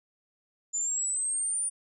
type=linear sweep; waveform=sine; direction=up; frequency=7040 to 9397 Hz; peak=-27 dBFS; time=0.73-1.7 s; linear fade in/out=20 ms; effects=none